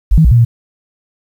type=tone with pitch steps; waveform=sine; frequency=50 / 159.4 / 59.9 / 119.3 / 116.9 Hz; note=G1 / D#3 / A#1 / A#2 / A#2; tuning=+35 / +42 / +48 / +41 / +5 cents; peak=-4 dBFS; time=0.11-0.45 s; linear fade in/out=10 ms; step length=68 ms; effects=7-bit